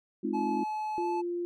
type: chord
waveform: sine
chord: F minor seventh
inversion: first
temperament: equal with one note detuned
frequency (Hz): 211.8 / 261.6 / 311.1 / 349.2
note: Ab3 / C4 / Eb4 / F4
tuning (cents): +34 / 0 / 0 / 0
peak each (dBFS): -34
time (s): 0.23-0.64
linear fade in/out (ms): 10
type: tone with pitch glide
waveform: triangle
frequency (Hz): 858 to 868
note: A5 to A5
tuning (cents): -44 to -24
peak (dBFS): -29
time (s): 0.33-1.22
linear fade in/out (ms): 20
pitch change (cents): +20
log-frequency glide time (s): 0.99-1.05
type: tone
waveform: sine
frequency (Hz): 348.6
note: F4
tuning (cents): -3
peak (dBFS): -30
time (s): 0.98-1.45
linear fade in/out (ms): 0
effects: none